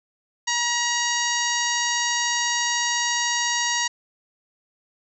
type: harmonic tone with a mistuned harmonic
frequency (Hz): 954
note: A#5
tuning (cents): +40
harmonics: 1 / 2 / 3 / 4 / 5 / 6 / 7 / 8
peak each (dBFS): -28 / -26 / -31 / -31 / -30 / -29 / -29 / -39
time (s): 0.47-3.88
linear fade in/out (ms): 10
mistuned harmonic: 5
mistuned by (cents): -63
effects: none